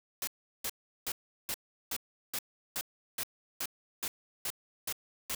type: noise bursts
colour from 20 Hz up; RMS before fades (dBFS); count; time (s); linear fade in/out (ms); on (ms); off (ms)
white; -35; 13; 0.22-5.349; 2; 53; 370
effects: none